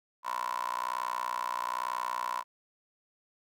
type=tone with high-pass filter; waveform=15% pulse; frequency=61.1 Hz; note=B1; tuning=18 cents flat; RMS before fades=-34 dBFS; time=0.23-2.44 s; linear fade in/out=50 ms; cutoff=1000 Hz; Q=9; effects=none